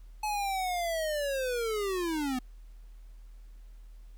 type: linear sweep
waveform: square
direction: down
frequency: 858 to 246.9 Hz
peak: -30 dBFS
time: 0.23-2.39 s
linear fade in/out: 5 ms
effects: added 40 Hz sine -46 dBFS peak until 4.17 s + pink hiss -69 dBFS RMS until 4.17 s